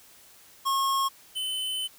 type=tone pair in turn; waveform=square; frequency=1086 / 3038 Hz; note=C#6 / F#7; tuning=-36 / +45 cents; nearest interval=octave + tritone; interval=1781 cents; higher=second; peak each=-24 / -29 dBFS; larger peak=first; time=0.65-1.09 / 1.35-1.88 s; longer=second; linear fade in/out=20 ms; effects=white hiss -54 dBFS RMS until 1.98 s